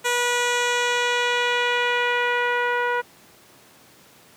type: tone with low-pass filter sweep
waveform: 10% pulse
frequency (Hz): 485.7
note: B4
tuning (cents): -29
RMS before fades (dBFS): -22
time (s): 0.04-3.02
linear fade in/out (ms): 20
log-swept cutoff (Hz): 10000 to 1400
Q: 1.1
effects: pink hiss -51 dBFS RMS until 4.36 s + high-pass 150 Hz 12 dB/octave